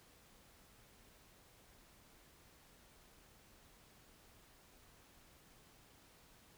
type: silence
effects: pink hiss -65 dBFS RMS until 6.57 s